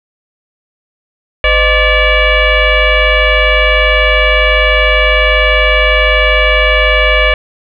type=tone with frequency modulation; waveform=sine; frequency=1174.7 Hz; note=D6; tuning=in tune; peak=-6 dBFS; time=1.44-7.34 s; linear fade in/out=2 ms; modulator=562 Hz; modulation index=2.9; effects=none